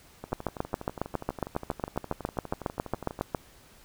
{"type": "two click trains", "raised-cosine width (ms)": 1, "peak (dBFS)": [-13, -23], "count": [23, 37], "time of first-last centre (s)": [[0.33, 3.348], [0.24, 3.191]], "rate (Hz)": [7.29, 12.2], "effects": ["pink hiss -56 dBFS RMS until 3.84 s"]}